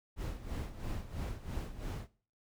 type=noise with tremolo; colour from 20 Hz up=brown; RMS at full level=-37 dBFS; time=0.16-2.08 s; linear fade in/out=50 ms; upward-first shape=sine; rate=3 Hz; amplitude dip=75%; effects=noise-tail reverb RT60 0.4 s tail -18 dB re dry